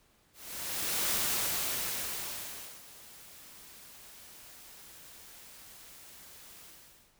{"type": "noise with ADSR envelope", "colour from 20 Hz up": "white", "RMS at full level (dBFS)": -30, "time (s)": [0.33, 7.15], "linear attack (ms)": 780, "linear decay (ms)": 1700, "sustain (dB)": -22, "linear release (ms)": 500, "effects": ["pink hiss -67 dBFS RMS until 7.19 s"]}